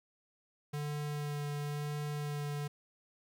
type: tone with vibrato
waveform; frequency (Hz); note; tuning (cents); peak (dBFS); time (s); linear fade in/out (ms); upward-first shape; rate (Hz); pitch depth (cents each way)
square; 146.83; D3; 0; -36; 0.73-2.68; 10; sine; 0.97; 12
effects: 12-bit